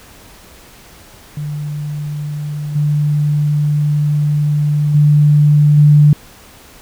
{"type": "tone with level steps", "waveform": "sine", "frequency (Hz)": 148.1, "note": "D3", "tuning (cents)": 15, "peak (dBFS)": [-19, -11, -6, -4], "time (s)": [1.37, 6.13], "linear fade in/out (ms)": 2, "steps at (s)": [2.75, 4.94, 5.77], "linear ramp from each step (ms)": 10, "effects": ["pink hiss -41 dBFS RMS until 6.81 s"]}